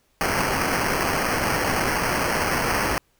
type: noise with sample-and-hold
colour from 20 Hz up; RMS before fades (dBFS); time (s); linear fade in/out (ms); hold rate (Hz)
violet; -23; 0.21-2.98; 0; 3675
effects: pink hiss -65 dBFS RMS until 3.19 s